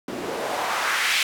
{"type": "noise with band-pass filter sweep", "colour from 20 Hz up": "white", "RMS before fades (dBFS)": -25, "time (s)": [0.08, 1.23], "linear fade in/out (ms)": 2, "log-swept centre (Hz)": [270, 2700], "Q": 1.7, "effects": []}